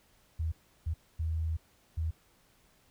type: tone bursts at uneven times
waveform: sine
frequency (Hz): 80.4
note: E2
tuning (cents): -43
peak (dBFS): -29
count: 4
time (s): 0.39-0.52 / 0.86-0.94 / 1.19-1.57 / 1.97-2.11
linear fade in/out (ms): 10
effects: pink hiss -66 dBFS RMS until 2.9 s